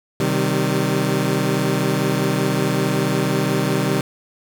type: chord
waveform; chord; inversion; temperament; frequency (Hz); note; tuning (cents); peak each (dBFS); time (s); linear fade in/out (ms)
20% pulse; C minor; none; equal with one note detuned; 130.81 / 155.56 / 193.52; C3 / Eb3 / G3; 0 / 0 / -22; -17; 0.2-4.01; 2
effects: none